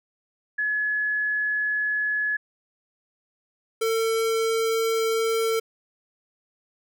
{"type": "tone pair in turn", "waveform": ["sine", "square"], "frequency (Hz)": [1700, 450.3], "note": ["G#6", "A4"], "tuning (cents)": [40, 40], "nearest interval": "octave + major seventh", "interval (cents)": 2300, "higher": "first", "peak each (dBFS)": -22, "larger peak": "neither", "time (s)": [[0.58, 2.37], [3.81, 5.6]], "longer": "neither", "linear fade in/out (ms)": 10, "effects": []}